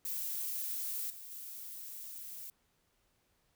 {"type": "noise with level steps", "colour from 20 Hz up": "violet", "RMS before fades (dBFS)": [-38, -49, -46], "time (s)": [0.05, 2.5], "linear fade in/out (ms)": 2, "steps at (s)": [1.1, 1.31], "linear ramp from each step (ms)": 2, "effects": ["pink hiss -75 dBFS RMS until 3.55 s"]}